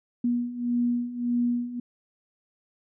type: beating tone pair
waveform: sine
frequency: 240 / 241.7 Hz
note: B3 / B3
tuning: -49 / -37 cents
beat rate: 1.7 Hz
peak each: -29 / -25 dBFS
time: 0.24-1.8 s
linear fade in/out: 5 ms
effects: none